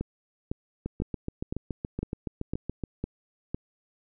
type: two click trains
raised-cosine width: 3 ms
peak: -18 / -17 dBFS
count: 15 / 8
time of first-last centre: 0.86-2.837 / 0.01-3.545 s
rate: 7.08 / 1.98 Hz
effects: none